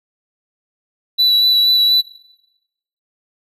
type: tone with vibrato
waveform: triangle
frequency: 3951 Hz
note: B7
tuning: in tune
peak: -9 dBFS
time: 1.18-2.02 s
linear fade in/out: 20 ms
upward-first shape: sine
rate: 4.2 Hz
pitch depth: 14 cents each way
effects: noise-tail reverb RT60 1.0 s tail -22 dB re dry